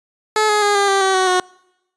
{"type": "tone with pitch steps", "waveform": "15% pulse", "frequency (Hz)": [430, 420.2, 410.6, 401.2, 392, 383.1, 374.3, 365.8], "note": ["A4", "G#4", "G#4", "G4", "G4", "G4", "F#4", "F#4"], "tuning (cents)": [-40, 20, -20, 40, 0, -40, 20, -20], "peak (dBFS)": -7, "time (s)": [0.36, 1.4], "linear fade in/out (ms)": 2, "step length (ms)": 130, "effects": ["noise-tail reverb RT60 0.9 s tail -26 dB re dry", "resampled to 22050 Hz"]}